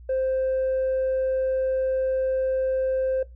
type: tone with tanh clipping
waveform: triangle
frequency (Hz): 523.3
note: C5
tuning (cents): 0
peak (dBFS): -22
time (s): 0.09-3.23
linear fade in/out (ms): 5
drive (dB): 6
effects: noise-tail reverb RT60 0.2 s tail -19 dB re dry + added 60 Hz sine -42 dBFS peak until 3.35 s